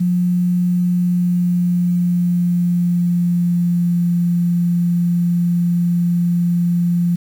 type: tone with pitch glide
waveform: sine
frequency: 178 to 173.73 Hz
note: F3 to F3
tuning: +33 to -9 cents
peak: -13 dBFS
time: 0-7.16 s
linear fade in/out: 10 ms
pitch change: -42 cents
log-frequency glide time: 0.68-4.05 s
effects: 7-bit